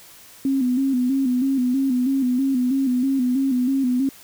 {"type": "tone with vibrato", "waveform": "sine", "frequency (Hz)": 259.8, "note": "C4", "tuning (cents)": -12, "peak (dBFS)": -17, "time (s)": [0.45, 4.09], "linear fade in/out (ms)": 2, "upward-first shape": "square", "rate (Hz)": 3.1, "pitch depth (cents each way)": 72, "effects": ["white hiss -46 dBFS RMS until 4.23 s"]}